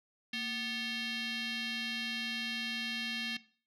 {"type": "tone with frequency modulation", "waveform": "sine", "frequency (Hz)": 230, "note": "A#3", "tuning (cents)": -23, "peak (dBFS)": -32, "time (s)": [0.33, 3.37], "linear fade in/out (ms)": 5, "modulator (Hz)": 986, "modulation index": 4, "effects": ["noise-tail reverb RT60 0.4 s tail -18 dB re dry", "tanh soft clip ceiling -32 dBFS"]}